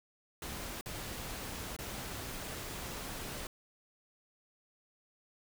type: noise with dropouts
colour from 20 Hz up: pink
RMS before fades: -42 dBFS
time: 0.42-3.47 s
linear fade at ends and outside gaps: 2 ms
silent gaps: 0.811-0.859 / 1.765-1.788 s
effects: none